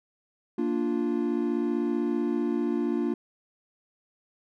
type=chord; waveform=triangle; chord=Bb major; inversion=none; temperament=equal; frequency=233.1 / 293.7 / 349.2 Hz; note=Bb3 / D4 / F4; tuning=0 / 0 / 0 cents; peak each=-27 dBFS; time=0.58-3.14 s; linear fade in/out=5 ms; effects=none